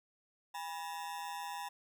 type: ring-modulated tone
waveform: 40% pulse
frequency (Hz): 896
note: A5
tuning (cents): +31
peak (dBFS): -36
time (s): 0.54-1.69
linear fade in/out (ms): 10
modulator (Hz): 83.3
effects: none